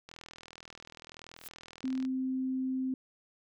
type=click train; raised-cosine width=0.2 ms; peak=-30 dBFS; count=81; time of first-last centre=0.09-2.051 s; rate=40.8 Hz
type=noise with exponential growth; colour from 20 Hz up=blue; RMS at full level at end=-40 dBFS; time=1.36-1.48 s; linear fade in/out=5 ms; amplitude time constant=26 ms
type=tone; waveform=sine; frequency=260.4 Hz; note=C4; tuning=8 cents flat; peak=-30 dBFS; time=1.84-2.94 s; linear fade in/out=2 ms
effects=none